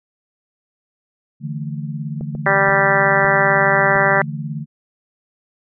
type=chord; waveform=sine; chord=D suspended second; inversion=none; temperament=equal; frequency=146.83 / 164.81 / 220 Hz; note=D3 / E3 / A3; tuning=0 / 0 / 0 cents; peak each=-25 / -29 / -30 dBFS; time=1.4-4.66 s; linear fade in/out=50 ms
type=clicks; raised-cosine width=2 ms; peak=-18 dBFS; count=5; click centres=2.21 / 2.351 / 2.691 / 3.249 / 3.96 s
type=harmonic tone; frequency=196 Hz; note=G3; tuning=in tune; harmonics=2 / 3 / 4 / 5 / 6 / 7 / 8 / 9 / 10; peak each=-23 / -19 / -21 / -23 / -23 / -23 / -20 / -20 / -20 dBFS; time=2.46-4.22 s; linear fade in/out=2 ms
effects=none